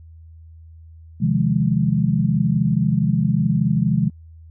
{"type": "chord", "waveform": "sine", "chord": "F minor seventh", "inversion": "second", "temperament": "equal", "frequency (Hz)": [130.81, 155.56, 174.61, 207.7], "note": ["C3", "Eb3", "F3", "Ab3"], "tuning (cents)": [0, 0, 0, 0], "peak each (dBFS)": -21, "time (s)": [1.2, 4.1], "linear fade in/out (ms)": 20, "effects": ["added 81 Hz sine -40 dBFS peak until 4.5 s"]}